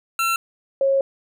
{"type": "tone pair in turn", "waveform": ["25% pulse", "sine"], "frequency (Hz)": [1350, 544.5], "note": ["E6", "C#5"], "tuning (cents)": [41, -31], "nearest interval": "octave + major third", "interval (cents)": 1572, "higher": "first", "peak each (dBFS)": -15, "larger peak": "neither", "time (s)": [[0.19, 0.36], [0.81, 1.01]], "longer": "second", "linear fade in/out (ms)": 2, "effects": []}